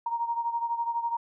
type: beating tone pair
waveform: sine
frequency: 932.3 / 944.3 Hz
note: A#5 / A#5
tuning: 0 / +22 cents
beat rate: 12 Hz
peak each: -28 / -33 dBFS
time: 0.06-1.17 s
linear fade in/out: 5 ms
effects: none